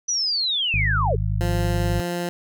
sine linear sweep, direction down, 6000 to 370 Hz, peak -20 dBFS, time 0.08-1.16 s, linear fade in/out 10 ms
harmonic tone, 51.7 Hz, G#1, 7 cents flat, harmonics 1 / 2 / 3, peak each -24 / -23 / -29 dBFS, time 0.74-2 s, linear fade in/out 0 ms
15% pulse tone, 174.61 Hz, F3, in tune, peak -18 dBFS, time 1.41-2.29 s, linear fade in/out 0 ms
effects none

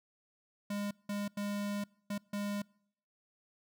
square tone bursts at uneven times, 203.8 Hz, G#3, 32 cents flat, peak -35 dBFS, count 5, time 0.7-0.91 / 1.09-1.28 / 1.37-1.84 / 2.1-2.18 / 2.33-2.62 s, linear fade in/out 5 ms, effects noise-tail reverb RT60 0.7 s tail -26 dB re dry

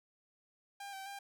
sawtooth tone with pitch steps, 800 / 775 / 798 Hz, G5 / G5 / G5, +35 / -20 / +31 cents, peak -40 dBFS, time 0.8-1.19 s, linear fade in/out 5 ms, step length 130 ms, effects none

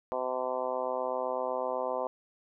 harmonic tone, 127.9 Hz, C3, 39 cents flat, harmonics 2 / 3 / 4 / 5 / 6 / 7 / 8 / 9, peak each -46 / -41 / -34 / -35 / -40 / -38 / -38 / -46 dBFS, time 0.12-2.07 s, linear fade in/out 0 ms, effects none

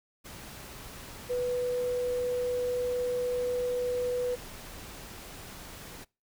sine tone in noise, 493.9 Hz, B4, in tune, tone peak -27 dBFS, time 1.29-4.36 s, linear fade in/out 20 ms, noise pink, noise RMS -45 dBFS, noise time 0.24-6.05 s, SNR +15 dB, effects noise-tail reverb RT60 0.3 s tail -25 dB re dry

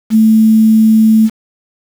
sine tone with quantisation, 220 Hz, A3, in tune, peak -4 dBFS, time 0.1-1.3 s, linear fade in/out 50 ms, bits 5, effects none

